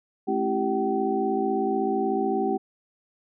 sine tone cluster, 215.5 / 269.1 / 333.4 / 389.6 / 764 Hz, A3 / C4 / E4 / G4 / G5, -36 / +49 / +20 / -11 / -45 cents, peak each -30 / -31 / -30 / -26 / -28 dBFS, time 0.27-2.58 s, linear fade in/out 20 ms, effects none

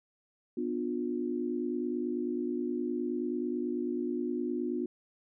sine chord, B diminished, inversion none, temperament just, 246.9 / 296.3 / 355.6 Hz, B3 / D4 / F4, 0 / +15 / +31 cents, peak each -34 / -36 / -34 dBFS, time 0.57-4.86 s, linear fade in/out 5 ms, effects none

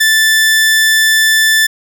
sawtooth tone, 1760 Hz, A6, in tune, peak -4 dBFS, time 0-1.67 s, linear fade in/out 10 ms, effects none

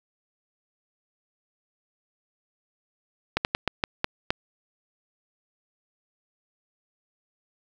slowing click train, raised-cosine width 0.3 ms, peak -6 dBFS, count 7, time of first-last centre 3.37-4.305 s, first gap 79 ms, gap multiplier 1.27, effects 7-bit

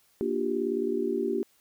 sine chord, G minor seventh, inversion first, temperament just, 235.2 / 294 / 352.8 / 392 Hz, Bb3 / D4 / F4 / G4, +16 / +2 / +18 / 0 cents, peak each -33 / -33 / -31 / -29 dBFS, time 0.21-1.43 s, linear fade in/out 0 ms, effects white hiss -65 dBFS RMS until 1.6 s

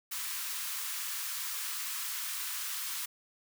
white high-pass noise, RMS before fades -37 dBFS, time 0.11-3.06 s, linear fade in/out 10 ms, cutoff 980 Hz, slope 48 dB/octave, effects none

